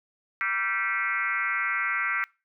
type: tone with frequency modulation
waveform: sine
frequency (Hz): 1760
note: A6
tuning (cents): 0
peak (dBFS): -24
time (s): 0.41-2.24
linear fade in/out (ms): 0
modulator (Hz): 200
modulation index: 2.6
effects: noise-tail reverb RT60 0.3 s tail -25 dB re dry